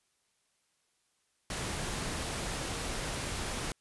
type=noise; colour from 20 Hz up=pink; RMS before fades=-36 dBFS; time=1.5-3.72 s; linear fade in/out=2 ms; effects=white hiss -75 dBFS RMS until 3.8 s + resampled to 24000 Hz